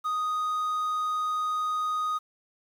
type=tone with quantisation; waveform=triangle; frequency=1244.5 Hz; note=D#6; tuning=in tune; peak=-24 dBFS; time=0.04-2.19 s; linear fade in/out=20 ms; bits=9; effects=none